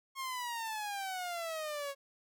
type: exponential sweep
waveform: sawtooth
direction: down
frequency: 1086 to 549 Hz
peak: -33 dBFS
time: 0.15-1.95 s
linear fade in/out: 50 ms
effects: none